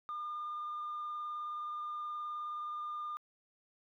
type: tone with vibrato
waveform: sine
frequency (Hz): 1208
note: D6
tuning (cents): +48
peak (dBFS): -36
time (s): 0.09-3.17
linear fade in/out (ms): 0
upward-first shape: triangle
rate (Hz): 19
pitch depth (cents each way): 14
effects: tanh soft clip ceiling -35 dBFS + 13-bit